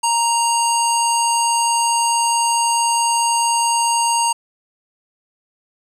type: tone with low-pass filter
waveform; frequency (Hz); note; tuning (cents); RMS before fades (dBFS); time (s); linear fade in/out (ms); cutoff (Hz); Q
square; 932.3; A#5; 0; -17; 0.03-4.33; 10; 8300; 4.9
effects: 8-bit